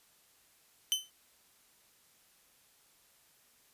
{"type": "tone with exponential decay", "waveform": "sawtooth", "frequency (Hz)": 3049, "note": "G7", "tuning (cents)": -49, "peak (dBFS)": -21, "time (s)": [0.92, 1.1], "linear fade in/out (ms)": 0, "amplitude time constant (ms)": 37, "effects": ["white hiss -66 dBFS RMS until 3.73 s", "resampled to 32000 Hz"]}